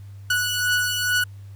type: beating tone pair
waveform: sawtooth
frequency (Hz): 1472 / 1474.3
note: F#6 / F#6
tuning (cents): -9 / -7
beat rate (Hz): 2.3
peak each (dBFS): -18 / -22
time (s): 0.3-1.24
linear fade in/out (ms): 5
effects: added 99 Hz sine -37 dBFS peak until 1.55 s + pink hiss -59 dBFS RMS until 1.55 s